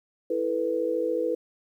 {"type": "chord", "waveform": "sine", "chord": "E suspended fourth", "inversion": "none", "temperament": "equal", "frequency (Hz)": [329.6, 440, 493.9], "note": ["E4", "A4", "B4"], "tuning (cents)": [0, 0, 0], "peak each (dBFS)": [-30, -30, -26], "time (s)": [0.3, 1.35], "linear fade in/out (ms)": 5, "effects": ["10-bit"]}